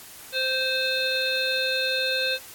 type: harmonic tone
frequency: 521 Hz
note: C5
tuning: 7 cents flat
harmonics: 1 / 3 / 5 / 7 / 8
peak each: -29 / -29 / -29 / -29 / -29 dBFS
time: 0.32-2.39 s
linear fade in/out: 50 ms
effects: white hiss -44 dBFS RMS until 2.54 s + AAC 64 kbps